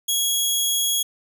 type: tone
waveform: 15% pulse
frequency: 3322 Hz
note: G#7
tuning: in tune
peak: -12 dBFS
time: 0.08-1.03 s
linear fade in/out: 10 ms
effects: none